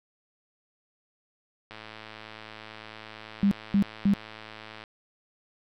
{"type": "click train", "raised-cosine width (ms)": 0.3, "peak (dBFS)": -26, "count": 342, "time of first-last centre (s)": [1.71, 4.838], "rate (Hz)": 109}
{"type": "tone bursts", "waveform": "sine", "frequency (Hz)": 199.9, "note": "G3", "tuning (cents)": 34, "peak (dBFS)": -18, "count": 3, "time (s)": [3.43, 4.136], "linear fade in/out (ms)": 0, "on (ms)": 82, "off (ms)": 230}
{"effects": []}